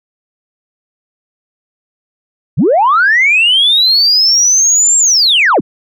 sine linear two-way sweep, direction up then down, 95 to 7490 to 95 Hz, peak -5 dBFS, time 2.57-5.61 s, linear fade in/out 20 ms, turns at 4.98 s, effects tanh soft clip ceiling -2 dBFS

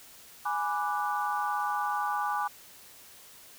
sine chord, G# half-diminished seventh, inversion none, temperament equal, 830.6 / 987.8 / 1174.7 / 1480 Hz, G#5 / B5 / D6 / F#6, 0 / 0 / 0 / 0 cents, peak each -31 / -35 / -32 / -37 dBFS, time 0.45-2.48 s, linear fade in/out 10 ms, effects white hiss -52 dBFS RMS until 3.58 s

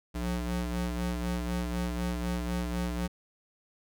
35% pulse ring-modulated tone, 120 Hz, B2, 49 cents flat, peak -25 dBFS, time 0.14-3.08 s, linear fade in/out 20 ms, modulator 58 Hz, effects none

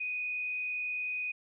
sine tone with frequency modulation, 2487 Hz, D#7, 1 cent flat, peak -32 dBFS, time 0-1.32 s, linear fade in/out 10 ms, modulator 49.8 Hz, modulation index 0.53, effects none

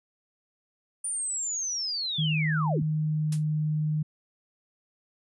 sine linear sweep, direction down, 9397 to 81.5 Hz, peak -28 dBFS, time 1.04-2.83 s, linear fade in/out 5 ms
sine tone with pitch glide, 155.56 to 153.15 Hz, D#3 to D#3, 0 to -27 cents, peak -24 dBFS, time 2.18-4.03 s, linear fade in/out 10 ms, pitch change -27 cents, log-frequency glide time 2.5-3.42 s
blue noise with exponential decay, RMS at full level -30 dBFS, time 3.32-3.44 s, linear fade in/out 5 ms, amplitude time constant 24 ms
effects resampled to 24000 Hz

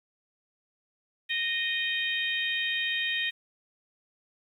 harmonic tone with a mistuned harmonic, 619 Hz, D#5, 9 cents flat, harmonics 3 / 4 / 5 / 6, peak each -31 / -32 / -33 / -34 dBFS, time 1.29-3.31 s, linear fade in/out 20 ms, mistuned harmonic 5, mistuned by +23 cents, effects 10-bit

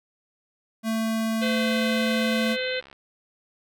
square tone, 223 Hz, A3, 23 cents sharp, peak -24 dBFS, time 0.83-2.57 s, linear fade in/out 50 ms
harmonic tone, 511 Hz, C5, 41 cents flat, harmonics 1 / 3 / 4 / 5 / 6 / 7 / 8, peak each -28 / -33 / -34 / -35 / -36 / -36 / -37 dBFS, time 1.41-2.81 s, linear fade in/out 20 ms
click train, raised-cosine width 0.3 ms, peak -30 dBFS, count 31, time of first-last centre 2.49-2.929 s, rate 68.4 Hz
effects none

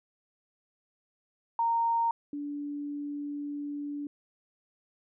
sine tone pair in turn, 925 / 289.7 Hz, A#5 / D4, -14 / -24 cents, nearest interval octave + minor sixth, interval 2010 cents, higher first, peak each -24 / -33 dBFS, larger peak first, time 1.59-2.11 / 2.33-4.07 s, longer second, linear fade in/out 2 ms, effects none

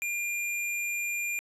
square tone, 2400 Hz, D7, 37 cents sharp, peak -30 dBFS, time 0.02-1.39 s, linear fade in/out 0 ms, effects resampled to 32000 Hz

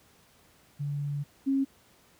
sine tone pair in turn, 143.9 / 271.6 Hz, D3 / C#4, -35 / -35 cents, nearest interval major seventh, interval 1100 cents, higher second, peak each -29 / -23 dBFS, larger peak second, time 0.79-1.24 / 1.46-1.65 s, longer first, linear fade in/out 20 ms, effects pink hiss -61 dBFS RMS until 2.19 s + high-pass 60 Hz 12 dB/octave

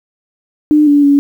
sine tone with pitch steps, 300.8 / 288.7 / 283.4 Hz, D4 / D4 / C#4, +42 / -30 / +38 cents, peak -5 dBFS, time 0.71-1.19 s, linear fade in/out 0 ms, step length 160 ms, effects 7-bit

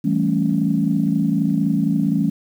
sine chord, A dominant seventh, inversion second, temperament equal, 164.81 / 196 / 220 / 277.2 Hz, E3 / G3 / A3 / C#4, 0 / 0 / 0 / 0 cents, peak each -21 dBFS, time 0.04-2.3 s, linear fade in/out 10 ms, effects tanh soft clip ceiling -5 dBFS + 8-bit

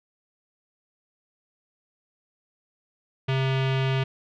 square tone with low-pass filter, 133.1 Hz, C3, 30 cents sharp, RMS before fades -24 dBFS, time 3.28-4.04 s, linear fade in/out 10 ms, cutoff 3000 Hz, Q 2.5, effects none

